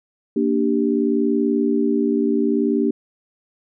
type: chord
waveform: sine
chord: G minor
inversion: first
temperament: equal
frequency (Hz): 233.1 / 293.7 / 392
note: Bb3 / D4 / G4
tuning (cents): 0 / 0 / 0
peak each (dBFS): -20 / -20 / -21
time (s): 0.36-2.91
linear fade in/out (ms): 5
effects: none